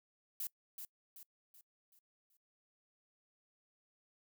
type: noise with echo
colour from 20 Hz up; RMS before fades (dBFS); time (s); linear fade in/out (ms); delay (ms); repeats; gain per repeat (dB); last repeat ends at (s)
violet; -40; 0.4-0.47; 2; 380; 5; -7; 2.37
effects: noise-tail reverb RT60 0.1 s tail -23 dB re dry